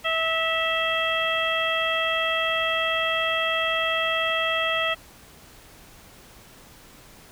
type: harmonic tone with a mistuned harmonic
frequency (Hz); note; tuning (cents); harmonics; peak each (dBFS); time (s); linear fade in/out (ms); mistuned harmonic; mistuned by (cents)
650; E5; -24; 1 / 2 / 3 / 4 / 5; -28 / -28 / -28 / -28 / -28; 0.04-4.95; 20; 4; +31
effects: pink hiss -49 dBFS RMS until 7.31 s